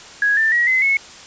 sine tone with pitch steps, 1661.2 / 1780.4 / 1908.2 / 2045 / 2192 Hz, G#6 / A6 / A#6 / C7 / C#7, 0 / +20 / +40 / -40 / -20 cents, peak -13 dBFS, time 0.22-0.97 s, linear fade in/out 2 ms, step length 150 ms, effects white hiss -39 dBFS RMS until 1.26 s + resampled to 16000 Hz

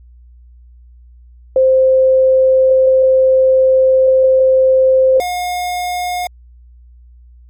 sine / square tone pair in turn, 523 / 717.5 Hz, C5 / F5, -1 / +47 cents, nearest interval perfect fourth, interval 548 cents, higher second, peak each -7 / -18 dBFS, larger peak first, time 1.56-5.2 / 5.2-6.27 s, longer first, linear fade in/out 2 ms, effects added 60 Hz sine -39 dBFS peak until 7.49 s + AAC 64 kbps

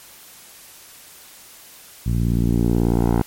10% pulse tone with low-pass filter sweep, 58.2 Hz, A#1, 2 cents flat, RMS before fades -18 dBFS, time 2.06-3.22 s, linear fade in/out 5 ms, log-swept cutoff 130 to 1000 Hz, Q 1, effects white hiss -44 dBFS RMS until 3.26 s + MP3 64 kbps

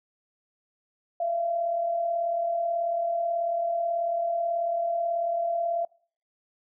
sine tone pair together, 643.7 / 682 Hz, E5 / F5, -41 / -41 cents, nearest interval minor second, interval 100 cents, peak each -35 / -25 dBFS, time 1.2-5.85 s, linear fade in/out 5 ms, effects noise-tail reverb RT60 0.5 s tail -24 dB re dry

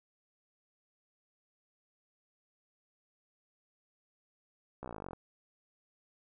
slowing click train, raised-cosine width 1 ms, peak -28 dBFS, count 17, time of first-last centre 4.83-5.132 s, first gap 15 ms, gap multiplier 1.03, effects none

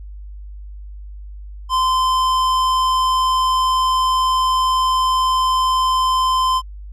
sine tone with tanh clipping, 1033 Hz, C6, 22 cents flat, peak -16 dBFS, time 1.69-6.62 s, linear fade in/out 50 ms, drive 15 dB, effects added 50 Hz sine -31 dBFS peak until 6.92 s + Opus 48 kbps

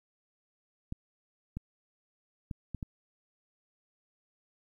clicks, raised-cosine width 5 ms, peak -24 dBFS, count 5, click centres 0.924 / 1.57 / 2.512 / 2.747 / 2.828 s, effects 11-bit

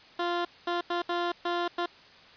15% pulse tone bursts at uneven times, 347.9 Hz, F4, 7 cents flat, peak -21 dBFS, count 6, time 0.19-0.45 / 0.67-0.81 / 0.9-1.02 / 1.09-1.32 / 1.45-1.68 / 1.78-1.86 s, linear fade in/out 5 ms, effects white hiss -53 dBFS RMS until 2.36 s + resampled to 11025 Hz

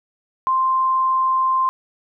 sine tone, 1046.5 Hz, C6, in tune, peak -15 dBFS, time 0.47-1.69 s, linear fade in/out 0 ms, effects none

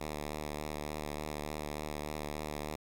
5% pulse tone with vibrato, 75.2 Hz, D2, 42 cents sharp, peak -26 dBFS, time 0-2.76 s, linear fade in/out 10 ms, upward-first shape sine, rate 3.4 Hz, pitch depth 26 cents each way, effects 10-bit

